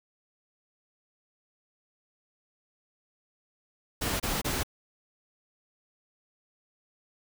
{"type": "noise bursts", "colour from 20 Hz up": "pink", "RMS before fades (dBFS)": -30, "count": 3, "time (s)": [4.01, 4.634], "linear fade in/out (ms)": 10, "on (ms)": 190, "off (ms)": 27, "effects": []}